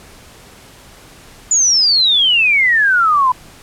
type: exponential sweep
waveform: sine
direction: down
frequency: 7040 to 987 Hz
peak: -9 dBFS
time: 1.51-3.32 s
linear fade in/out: 5 ms
effects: pink hiss -41 dBFS RMS until 3.62 s + low-pass 12000 Hz 12 dB/octave